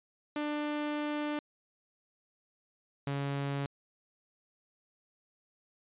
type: tone pair in turn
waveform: sawtooth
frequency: 297.1 / 140.21 Hz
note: D4 / C#3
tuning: +20 / +20 cents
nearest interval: octave + minor second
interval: 1300 cents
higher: first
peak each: -28 / -28 dBFS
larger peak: neither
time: 0.36-1.39 / 3.07-3.66 s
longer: first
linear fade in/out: 2 ms
effects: resampled to 8000 Hz